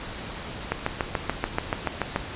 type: click train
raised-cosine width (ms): 0.5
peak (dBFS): -8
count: 11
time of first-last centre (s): 0.72-2.161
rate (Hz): 6.94
effects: pink hiss -36 dBFS RMS until 2.35 s + resampled to 8000 Hz